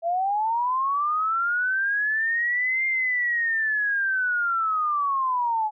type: linear two-way sweep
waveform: sine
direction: up then down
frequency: 659.3 to 2113 to 840 Hz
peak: -21 dBFS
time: 0.02-5.71 s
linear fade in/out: 50 ms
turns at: 2.86 s
effects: none